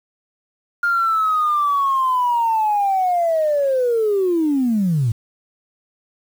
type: linear sweep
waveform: sine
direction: down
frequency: 1413 to 105.5 Hz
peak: -14 dBFS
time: 0.83-5.12 s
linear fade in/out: 5 ms
effects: tanh soft clip ceiling -10 dBFS + 7-bit